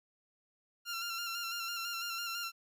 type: tone with vibrato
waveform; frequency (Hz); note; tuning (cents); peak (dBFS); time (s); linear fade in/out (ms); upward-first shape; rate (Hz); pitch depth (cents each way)
15% pulse; 1379; F6; -22; -30; 0.85-2.52; 50; square; 6; 28
effects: none